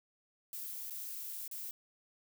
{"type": "noise with dropouts", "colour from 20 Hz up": "violet", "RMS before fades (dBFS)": -43, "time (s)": [0.53, 1.71], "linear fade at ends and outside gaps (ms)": 1, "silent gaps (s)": [[0.899, 0.906], [1.478, 1.513]], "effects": []}